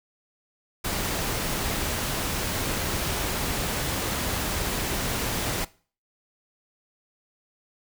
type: noise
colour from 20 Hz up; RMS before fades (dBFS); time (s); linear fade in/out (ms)
pink; -28; 0.84-5.65; 10
effects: noise-tail reverb RT60 0.4 s tail -20 dB re dry